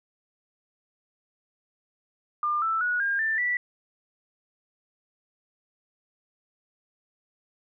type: tone with pitch steps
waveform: sine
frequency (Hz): 1200 / 1323.8 / 1460.4 / 1611.1 / 1777.3 / 1960.7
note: D6 / E6 / F#6 / G6 / A6 / B6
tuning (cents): +37 / +7 / -23 / +47 / +17 / -13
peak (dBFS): -23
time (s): 2.43-3.57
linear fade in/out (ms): 2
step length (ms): 190
effects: none